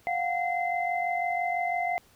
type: tone cluster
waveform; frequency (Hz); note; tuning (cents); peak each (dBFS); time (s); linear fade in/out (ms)
sine; 706 / 752 / 2064; F5 / F#5 / C7; +19 / +28 / -24; -28 / -32 / -32; 0.07-1.98; 0
effects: pink hiss -60 dBFS RMS until 2.15 s